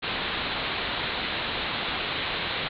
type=low-pass noise; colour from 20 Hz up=white; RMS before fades=-30 dBFS; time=0.02-2.69 s; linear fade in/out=20 ms; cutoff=4100 Hz; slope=96 dB/octave; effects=none